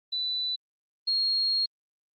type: tone pair in turn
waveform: sine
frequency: 3981 / 4270 Hz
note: B7 / C8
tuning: +13 / +34 cents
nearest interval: minor second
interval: 121 cents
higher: second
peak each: -27 / -23 dBFS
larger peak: second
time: 0.12-0.56 / 1.07-1.66 s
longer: second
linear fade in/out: 10 ms
effects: Opus 24 kbps